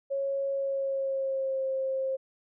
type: tone with pitch glide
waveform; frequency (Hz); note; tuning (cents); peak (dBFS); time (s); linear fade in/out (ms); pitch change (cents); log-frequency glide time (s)
sine; 550 to 531.3; C#5 to C5; -14 to +26; -27; 0.1-2.17; 20; -60; 0.52-1.65
effects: none